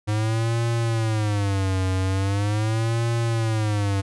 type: tone with vibrato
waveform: square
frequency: 104.6 Hz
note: G#2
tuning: 13 cents sharp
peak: -21 dBFS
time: 0.07-4.02 s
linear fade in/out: 20 ms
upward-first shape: sine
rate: 0.41 Hz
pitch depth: 190 cents each way
effects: resampled to 24000 Hz